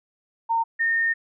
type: tone pair in turn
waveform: sine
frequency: 915 / 1830 Hz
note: A#5 / A#6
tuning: -32 / -32 cents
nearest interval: octave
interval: 1200 cents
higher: second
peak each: -19 dBFS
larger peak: neither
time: 0.49-0.64 / 0.79-1.14 s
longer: second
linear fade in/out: 20 ms
effects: none